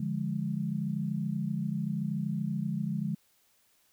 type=chord; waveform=sine; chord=D diminished; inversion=none; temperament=equal; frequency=146.83 / 174.61 / 207.7 Hz; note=D3 / F3 / Ab3; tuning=0 / 0 / 0 cents; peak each=-34 / -34 / -33 dBFS; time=0-3.15 s; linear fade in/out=5 ms; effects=white hiss -68 dBFS RMS until 3.92 s